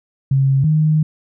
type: tone pair in turn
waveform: sine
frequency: 135.6 / 154.8 Hz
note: C#3 / D#3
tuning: -38 / -9 cents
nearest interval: major second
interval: 229 cents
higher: second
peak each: -11 dBFS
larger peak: neither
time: 0.31-0.64 / 0.64-1.03 s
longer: second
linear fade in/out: 5 ms
effects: none